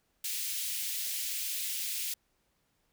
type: high-pass noise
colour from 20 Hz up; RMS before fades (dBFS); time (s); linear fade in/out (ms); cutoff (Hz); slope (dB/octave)
white; -35; 0.24-2.14; 5; 2300; 24
effects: pink hiss -75 dBFS RMS until 2.92 s